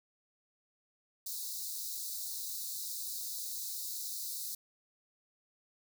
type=high-pass noise; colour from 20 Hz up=white; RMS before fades=-40 dBFS; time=1.26-4.55 s; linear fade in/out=5 ms; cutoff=3800 Hz; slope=96 dB/octave; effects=none